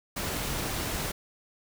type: noise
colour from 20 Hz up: pink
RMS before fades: -32 dBFS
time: 0.16-1.12 s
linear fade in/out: 10 ms
effects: none